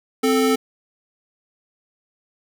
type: tone pair together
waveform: square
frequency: 260.8 / 439.2 Hz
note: C4 / A4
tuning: -5 / -3 cents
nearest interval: major sixth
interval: 902 cents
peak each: -19 dBFS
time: 0.23-0.56 s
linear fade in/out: 10 ms
effects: none